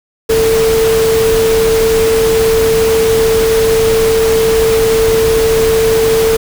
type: tone in noise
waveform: sine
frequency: 447.8 Hz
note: A4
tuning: 30 cents sharp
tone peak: -8 dBFS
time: 0.29-6.37 s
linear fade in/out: 10 ms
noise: pink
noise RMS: -18 dBFS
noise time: 0.29-6.37 s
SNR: +7 dB
effects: none